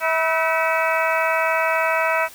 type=harmonic tone with a mistuned harmonic; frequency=323.8 Hz; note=E4; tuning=31 cents flat; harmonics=2 / 3 / 4 / 5 / 6 / 7 / 8; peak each=-22 / -24 / -25 / -26 / -27 / -27 / -28 dBFS; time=0-2.29 s; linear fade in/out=50 ms; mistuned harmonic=5; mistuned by=-100 cents; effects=white hiss -43 dBFS RMS until 2.34 s